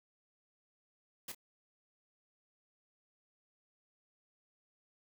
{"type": "noise with echo", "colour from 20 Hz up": "white", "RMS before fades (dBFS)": -43, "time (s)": [1.28, 1.32], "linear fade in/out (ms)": 5, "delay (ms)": 28, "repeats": 1, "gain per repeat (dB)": -11, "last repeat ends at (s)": 1.348, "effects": []}